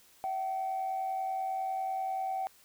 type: tone pair together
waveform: sine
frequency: 673 / 763.1 Hz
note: E5 / G5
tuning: +36 / -47 cents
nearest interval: major second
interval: 217 cents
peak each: -40 / -30 dBFS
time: 0.24-2.47 s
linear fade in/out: 0 ms
effects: tanh soft clip ceiling -27 dBFS + white hiss -61 dBFS RMS until 2.64 s